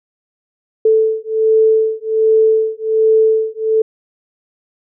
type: beating tone pair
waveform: sine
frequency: 439.6 / 440.9 Hz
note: A4 / A4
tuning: -2 / +4 cents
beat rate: 1.3 Hz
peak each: -13 / -13 dBFS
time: 0.85-3.82 s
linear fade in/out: 5 ms
effects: none